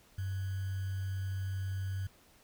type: tone with sample-and-hold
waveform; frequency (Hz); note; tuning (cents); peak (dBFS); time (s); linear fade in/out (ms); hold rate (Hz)
sine; 95.7; G2; -41; -33; 0.18-2.07; 5; 1575
effects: pink hiss -63 dBFS RMS until 2.43 s